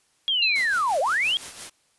sine linear two-way sweep, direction down then up, 3322 to 500 to 3322 Hz, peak -20 dBFS, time 0.28-1.37 s, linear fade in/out 0 ms, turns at 1 s
sine tone with exponential decay, 4060 Hz, B7, 47 cents sharp, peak -19 dBFS, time 0.42-0.93 s, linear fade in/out 5 ms, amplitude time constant 110 ms
white noise with tremolo, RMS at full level -36 dBFS, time 0.55-1.7 s, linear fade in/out 10 ms, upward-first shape sine, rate 5.8 Hz, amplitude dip 55%
effects white hiss -65 dBFS RMS until 1.98 s + resampled to 24000 Hz

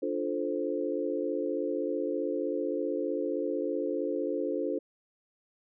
sine chord, D minor seventh, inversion none, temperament equal, 293.7 / 349.2 / 440 / 523.3 Hz, D4 / F4 / A4 / C5, 0 / 0 / 0 / 0 cents, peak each -34 dBFS, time 0.02-4.79 s, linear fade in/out 10 ms, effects none

